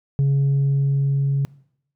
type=tone with level ramp; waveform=sine; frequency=138.7 Hz; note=C#3; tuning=1 cent sharp; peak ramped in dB=-12 to -16 dBFS; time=0.19-1.45 s; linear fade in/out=0 ms; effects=noise-tail reverb RT60 0.7 s tail -23 dB re dry + tanh soft clip ceiling -14 dBFS